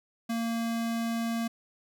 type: tone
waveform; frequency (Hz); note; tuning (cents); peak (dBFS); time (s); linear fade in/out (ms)
square; 230; A#3; -23; -29; 0.29-1.48; 10
effects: none